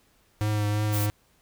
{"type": "tone with vibrato", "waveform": "square", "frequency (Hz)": 105.1, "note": "G#2", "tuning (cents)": 21, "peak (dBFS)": -24, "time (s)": [0.41, 1.1], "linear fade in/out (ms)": 0, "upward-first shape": "triangle", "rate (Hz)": 2.9, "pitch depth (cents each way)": 25}
{"type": "noise", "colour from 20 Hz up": "blue", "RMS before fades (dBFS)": -33, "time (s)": [0.92, 1.07], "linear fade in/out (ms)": 20}
{"effects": ["pink hiss -64 dBFS RMS until 1.41 s"]}